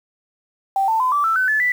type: tone with pitch steps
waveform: sine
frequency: 780 / 890.8 / 1017.4 / 1161.9 / 1327 / 1515.6 / 1730.9 / 1976.9 Hz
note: G5 / A5 / C6 / D6 / E6 / F#6 / A6 / B6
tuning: -9 / +21 / -49 / -19 / +11 / +41 / -29 / +1 cents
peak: -15 dBFS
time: 0.76-1.72 s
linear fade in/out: 2 ms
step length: 120 ms
effects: 7-bit